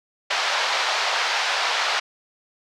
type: band-pass noise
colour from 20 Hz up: pink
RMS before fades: -23 dBFS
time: 0.3-2 s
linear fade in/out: 10 ms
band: 700 to 5200 Hz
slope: 24 dB/octave
effects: none